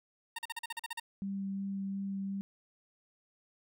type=tone bursts; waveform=15% pulse; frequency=921 Hz; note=A#5; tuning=21 cents flat; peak=-30 dBFS; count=10; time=0.36-0.999 s; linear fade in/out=5 ms; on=27 ms; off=41 ms
type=tone with vibrato; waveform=sine; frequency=196 Hz; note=G3; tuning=in tune; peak=-34 dBFS; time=1.22-2.41 s; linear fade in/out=0 ms; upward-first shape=sine; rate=2.8 Hz; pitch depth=8 cents each way
effects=none